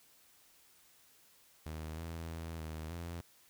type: tone with pitch steps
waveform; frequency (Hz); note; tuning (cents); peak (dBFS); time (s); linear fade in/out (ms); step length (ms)
sawtooth; 78.6 / 82.5 / 82 / 78.9 / 85.1; D#2 / E2 / E2 / D#2 / F2; +18 / +2 / -9 / +25 / -44; -37; 1.66-3.21; 0; 310
effects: white hiss -65 dBFS RMS until 3.49 s